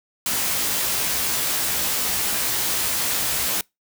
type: noise with comb filter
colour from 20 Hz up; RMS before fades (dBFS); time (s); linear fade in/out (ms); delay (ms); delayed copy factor
white; -23; 0.26-3.61; 2; 16; +0.7
effects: noise-tail reverb RT60 0.2 s tail -26 dB re dry